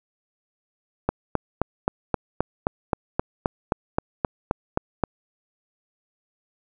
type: click train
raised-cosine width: 1 ms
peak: -6 dBFS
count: 16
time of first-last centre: 1.09-5.037 s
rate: 3.8 Hz
effects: none